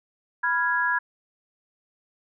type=chord; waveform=sine; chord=F diminished; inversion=second; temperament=equal; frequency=987.8 / 1396.9 / 1661.2 Hz; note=Cb6 / F6 / Ab6; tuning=0 / 0 / 0 cents; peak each=-26 / -29 / -23 dBFS; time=0.43-0.99 s; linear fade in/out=10 ms; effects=none